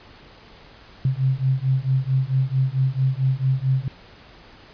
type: beating tone pair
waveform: sine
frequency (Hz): 130.1 / 134.6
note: C3 / C3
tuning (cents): -9 / +49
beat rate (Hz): 4.5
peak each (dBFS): -21 / -21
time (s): 1.05-3.88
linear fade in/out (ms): 2
effects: pink hiss -47 dBFS RMS until 4.73 s + resampled to 11025 Hz